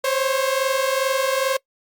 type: tone pair together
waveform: sawtooth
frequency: 523.3 / 545.7 Hz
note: C5 / C#5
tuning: 0 / -27 cents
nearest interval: minor second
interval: 73 cents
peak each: -18 dBFS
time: 0.04-1.57 s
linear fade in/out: 5 ms
effects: noise-tail reverb RT60 0.1 s tail -23 dB re dry + Opus 48 kbps